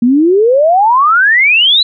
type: exponential sweep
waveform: sine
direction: up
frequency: 230 to 4070 Hz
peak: -5 dBFS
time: 0.02-1.83 s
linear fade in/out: 5 ms
effects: none